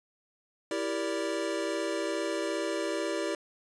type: chord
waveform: square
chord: E half-diminished seventh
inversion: none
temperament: equal with one note detuned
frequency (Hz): 329.6 / 392 / 466.2 / 582.3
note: E4 / G4 / Bb4 / D5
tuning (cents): 0 / 0 / 0 / -15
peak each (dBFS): -35 / -36 / -39 / -35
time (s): 0.71-3.35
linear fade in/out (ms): 2
effects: resampled to 22050 Hz